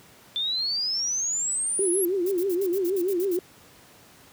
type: exponential sweep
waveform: sine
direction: up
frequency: 3516 to 11440 Hz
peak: -24 dBFS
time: 0.36-2.05 s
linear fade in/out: 0 ms
type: tone with vibrato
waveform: sine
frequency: 370 Hz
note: F#4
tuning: in tune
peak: -22 dBFS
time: 1.79-3.39 s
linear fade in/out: 2 ms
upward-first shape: triangle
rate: 6.3 Hz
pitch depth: 170 cents each way
type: noise bursts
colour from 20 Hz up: violet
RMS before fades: -37 dBFS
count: 10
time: 2.26-3.369 s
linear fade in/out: 5 ms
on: 56 ms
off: 61 ms
effects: pink hiss -52 dBFS RMS until 4.32 s + high-pass 100 Hz 12 dB/octave